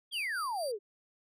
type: exponential sweep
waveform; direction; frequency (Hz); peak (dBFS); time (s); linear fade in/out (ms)
sine; down; 3405 to 382.9; -32; 0.11-0.79; 50
type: tone with tremolo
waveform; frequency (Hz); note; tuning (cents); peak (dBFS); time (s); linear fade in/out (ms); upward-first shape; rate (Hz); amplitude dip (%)
25% pulse; 4699; D8; 0; -36; 0.12-0.72; 10; sine; 4.3; 70
effects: none